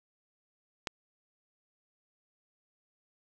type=click; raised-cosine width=0.2 ms; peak=-15 dBFS; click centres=0.872 s; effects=none